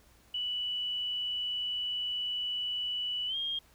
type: tone with pitch glide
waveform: sine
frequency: 2960 to 3228 Hz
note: F#7 to G#7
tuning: 0 to -50 cents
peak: -31 dBFS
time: 0.34-3.59 s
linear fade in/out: 5 ms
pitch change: +150 cents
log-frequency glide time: 3.27-3.36 s
effects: added 60 Hz sine -64 dBFS peak until 3.74 s + pink hiss -63 dBFS RMS until 3.74 s